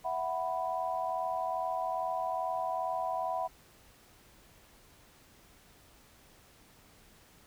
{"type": "chord", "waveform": "sine", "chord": "E suspended second", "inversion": "none", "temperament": "just", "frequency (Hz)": [659.3, 741.7, 988.9], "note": ["E5", "F#5", "B5"], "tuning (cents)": [0, 4, 2], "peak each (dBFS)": [-36, -34, -36], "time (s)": [0.04, 3.48], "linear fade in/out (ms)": 20, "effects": ["pink hiss -60 dBFS RMS until 7.46 s"]}